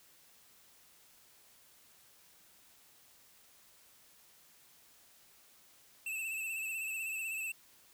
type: tone with vibrato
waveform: square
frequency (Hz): 2637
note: E7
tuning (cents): 0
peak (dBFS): -37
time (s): 6.06-7.52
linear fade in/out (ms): 5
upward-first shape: sine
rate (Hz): 16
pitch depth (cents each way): 49
effects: white hiss -63 dBFS RMS until 7.93 s